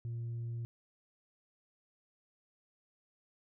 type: tone with tanh clipping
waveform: sine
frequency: 117 Hz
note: A#2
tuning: 7 cents sharp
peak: -37 dBFS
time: 0.05-0.65 s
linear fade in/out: 0 ms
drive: 1 dB
effects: none

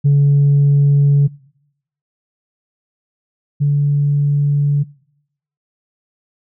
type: tone pair in turn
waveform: sine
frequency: 142.2 / 143.94 Hz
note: C#3 / D3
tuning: +45 / -34 cents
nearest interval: unison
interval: 21 cents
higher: second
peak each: -6 / -10 dBFS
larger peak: first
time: 0.04-1.28 / 3.6-4.84 s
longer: neither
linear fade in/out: 20 ms
effects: noise-tail reverb RT60 0.8 s tail -24 dB re dry + tanh soft clip ceiling -6 dBFS

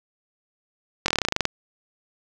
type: slowing click train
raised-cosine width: 0.2 ms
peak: -3 dBFS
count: 13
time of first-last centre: 1.06-1.454 s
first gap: 22 ms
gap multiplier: 1.07
effects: none

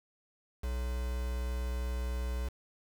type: tone with quantisation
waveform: triangle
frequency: 61.6 Hz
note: B1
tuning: 4 cents flat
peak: -30 dBFS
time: 0.63-2.49 s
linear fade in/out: 10 ms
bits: 7
effects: none

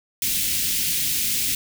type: band-stop noise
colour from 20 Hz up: white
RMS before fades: -23 dBFS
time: 0.22-1.55 s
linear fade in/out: 2 ms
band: 290 to 2200 Hz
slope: 24 dB/octave
effects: none

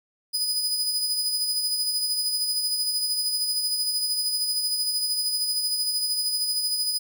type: tone with tremolo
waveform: sawtooth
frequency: 4978 Hz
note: D#8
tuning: in tune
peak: -19 dBFS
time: 0.33-6.99 s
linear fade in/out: 20 ms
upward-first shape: sine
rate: 13 Hz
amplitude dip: 40%
effects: none

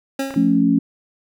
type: tone with exponential decay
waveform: 25% pulse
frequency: 271.2 Hz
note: C#4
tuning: 38 cents flat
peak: -15 dBFS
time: 0.19-0.63 s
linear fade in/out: 5 ms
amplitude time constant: 94 ms
type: clicks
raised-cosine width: 0.5 ms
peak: -17 dBFS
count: 2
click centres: 0.307 / 0.341 s
type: chord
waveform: sine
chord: F augmented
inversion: none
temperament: equal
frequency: 174.61 / 220 / 277.2 Hz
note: F3 / A3 / C#4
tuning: 0 / 0 / 0 cents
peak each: -20 / -18 / -15 dBFS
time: 0.36-0.79 s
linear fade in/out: 5 ms
effects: none

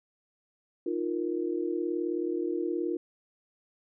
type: chord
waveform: sine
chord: Eb suspended second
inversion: none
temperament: just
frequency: 311.1 / 350 / 466.7 Hz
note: Eb4 / F4 / Bb4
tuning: 0 / +4 / +2 cents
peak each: -33 / -30 / -36 dBFS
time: 0.86-2.97 s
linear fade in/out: 5 ms
effects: none

